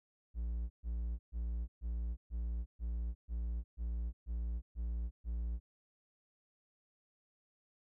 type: tone bursts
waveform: triangle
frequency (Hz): 57.8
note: A#1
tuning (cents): -14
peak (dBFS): -33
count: 11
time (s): 0.34-5.6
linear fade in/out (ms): 50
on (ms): 360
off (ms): 130
effects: none